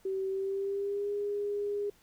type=tone with pitch glide; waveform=sine; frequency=383.8 to 409 Hz; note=G4 to G#4; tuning=-37 to -26 cents; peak=-30 dBFS; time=0.05-1.9 s; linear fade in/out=5 ms; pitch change=+111 cents; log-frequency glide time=0.28-1.12 s; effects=pink hiss -64 dBFS RMS until 2.02 s